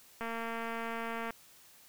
click train, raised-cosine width 0.5 ms, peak -24 dBFS, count 252, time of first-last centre 0.21-1.306 s, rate 229 Hz, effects white hiss -59 dBFS RMS until 1.88 s

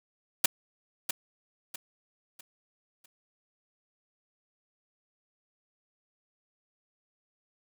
white noise with echo, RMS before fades -21 dBFS, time 0.44-0.46 s, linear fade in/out 5 ms, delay 650 ms, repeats 4, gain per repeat -9 dB, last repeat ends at 3.06 s, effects none

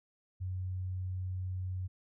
sine tone, 92.4 Hz, F#2, 2 cents flat, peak -34 dBFS, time 0.4-1.88 s, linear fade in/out 20 ms, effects none

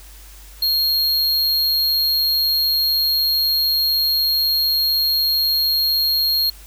square tone, 4251 Hz, C8, 27 cents sharp, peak -16 dBFS, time 0.62-6.5 s, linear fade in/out 5 ms, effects added 50 Hz sine -40 dBFS peak until 6.66 s + white hiss -45 dBFS RMS until 6.66 s

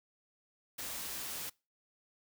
white noise, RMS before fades -41 dBFS, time 0.78-1.5 s, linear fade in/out 10 ms, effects noise-tail reverb RT60 0.3 s tail -25 dB re dry

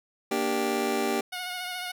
25% pulse chord, G minor, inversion first, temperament just, 235.2 / 294 / 392 Hz, Bb3 / D4 / G4, +16 / +2 / 0 cents, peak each -27 / -28 / -24 dBFS, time 0.31-1.21 s, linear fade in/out 5 ms
10% pulse tone with vibrato, 725 Hz, F#5, 35 cents flat, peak -24 dBFS, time 1.32-1.92 s, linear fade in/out 10 ms, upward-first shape sine, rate 14 Hz, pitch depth 27 cents each way
effects none

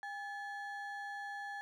triangle ring-modulated tone, 1266 Hz, D#6, 30 cents sharp, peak -36 dBFS, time 0.03-1.61 s, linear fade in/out 0 ms, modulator 458 Hz, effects none

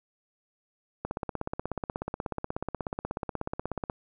click train, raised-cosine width 1 ms, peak -17 dBFS, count 48, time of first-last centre 1.05-3.898 s, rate 16.5 Hz, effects none

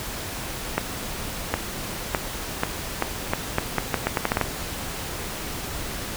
accelerating click train, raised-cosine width 0.5 ms, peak -5 dBFS, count 15, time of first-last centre 0.78-4.413 s, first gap 760 ms, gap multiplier 0.8, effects pink hiss -32 dBFS RMS until 6.16 s

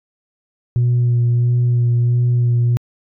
sine tone with vibrato, 120.8 Hz, B2, 38 cents flat, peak -10 dBFS, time 0.76-2.77 s, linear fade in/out 0 ms, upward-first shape sine, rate 1.5 Hz, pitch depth 17 cents each way, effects tanh soft clip ceiling -10 dBFS

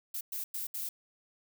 violet noise bursts at uneven times, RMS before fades -37 dBFS, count 4, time 0.14-0.21 / 0.32-0.44 / 0.54-0.67 / 0.74-0.89 s, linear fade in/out 5 ms, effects none

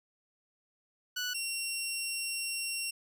15% pulse tone pair in turn, 1480 / 2740 Hz, F#6 / F7, 0 / -34 cents, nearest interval major seventh, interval 1066 cents, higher second, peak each -26 dBFS, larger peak neither, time 1.16-1.34 / 1.34-2.91 s, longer second, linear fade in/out 10 ms, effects none

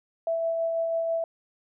sine tone with tremolo, 661 Hz, E5, 5 cents sharp, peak -23 dBFS, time 0.27-1.24 s, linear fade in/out 2 ms, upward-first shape sine, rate 6.1 Hz, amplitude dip 25%, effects none

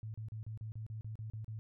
sine tone bursts, 109.5 Hz, A2, 8 cents flat, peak -40 dBFS, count 11, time 0.03-1.59 s, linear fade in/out 0 ms, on 110 ms, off 35 ms, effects none

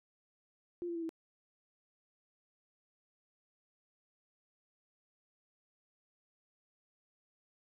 sine tone with pitch steps, 349.2 / 341.2 / 333.4 / 325.8 Hz, F4 / F4 / E4 / E4, 0 / -40 / +20 / -20 cents, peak -36 dBFS, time 0.82-1.092 s, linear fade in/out 0 ms, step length 68 ms, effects none

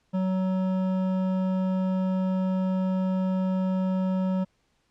triangle tone with hard clipping, 187.2 Hz, F#3, 20 cents sharp, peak -25 dBFS, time 0.13-4.45 s, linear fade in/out 20 ms, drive 15 dB, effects pink hiss -70 dBFS RMS until 4.9 s + low-pass 7000 Hz 12 dB/octave

